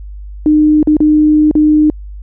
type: tone with dropouts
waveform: sine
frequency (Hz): 304.2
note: D#4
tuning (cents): -39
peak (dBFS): -5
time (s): 0.46-1.9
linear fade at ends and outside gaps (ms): 1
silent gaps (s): 0.829-0.873 / 0.968-1.004 / 1.512-1.553
effects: added 50 Hz sine -25 dBFS peak until 2.22 s